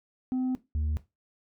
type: tone pair in turn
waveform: sine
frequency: 256.2 / 76.17 Hz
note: C4 / D#2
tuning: -36 / -36 cents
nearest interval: octave + major sixth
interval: 2100 cents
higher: first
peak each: -23 dBFS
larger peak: neither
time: 0.32-0.55 / 0.75-0.97 s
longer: first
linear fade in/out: 0 ms
effects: noise-tail reverb RT60 0.2 s tail -17 dB re dry + tanh soft clip ceiling -25 dBFS